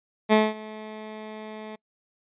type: tone with ADSR envelope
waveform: 15% pulse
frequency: 215.9 Hz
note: A3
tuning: 33 cents flat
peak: -8 dBFS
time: 0.29-1.76 s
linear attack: 35 ms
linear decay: 210 ms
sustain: -22 dB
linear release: 10 ms
effects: noise-tail reverb RT60 0.1 s tail -26 dB re dry + resampled to 8000 Hz